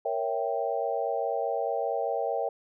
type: chord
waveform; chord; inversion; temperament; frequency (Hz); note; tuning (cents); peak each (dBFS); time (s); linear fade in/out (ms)
sine; A# diminished seventh; none; equal; 466.2 / 554.4 / 659.3 / 784; A#4 / C#5 / E5 / G5; 0 / 0 / 0 / 0; -32; 0.05-2.49; 5
effects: none